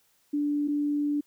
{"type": "tone pair in turn", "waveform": "sine", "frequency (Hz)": [292, 292], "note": ["D4", "D4"], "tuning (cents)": [-10, -10], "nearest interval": "unison", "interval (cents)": 0, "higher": "neither", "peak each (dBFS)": -24, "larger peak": "neither", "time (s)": [[0.33, 0.68], [0.68, 1.21]], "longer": "second", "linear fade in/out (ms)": 10, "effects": ["white hiss -67 dBFS RMS until 1.26 s"]}